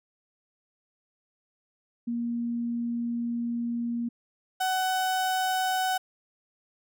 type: tone pair in turn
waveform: sine / 35% pulse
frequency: 236 / 749.3 Hz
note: A#3 / F#5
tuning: +22 / +22 cents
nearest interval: octave + minor sixth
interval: 2000 cents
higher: second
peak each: -27 / -23 dBFS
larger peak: second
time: 2.07-4.09 / 4.6-5.98 s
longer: first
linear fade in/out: 10 ms
effects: none